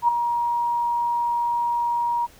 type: tone with ADSR envelope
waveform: sine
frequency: 949 Hz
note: A#5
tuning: 31 cents sharp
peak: -12 dBFS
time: 0.02-2.27 s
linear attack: 64 ms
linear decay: 5 ms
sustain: -8 dB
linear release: 26 ms
effects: pink hiss -51 dBFS RMS until 2.39 s